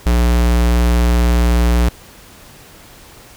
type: tone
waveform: square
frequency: 59.5 Hz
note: A#1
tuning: 36 cents sharp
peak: -11 dBFS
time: 0.06-1.89 s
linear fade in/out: 5 ms
effects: pink hiss -41 dBFS RMS until 3.36 s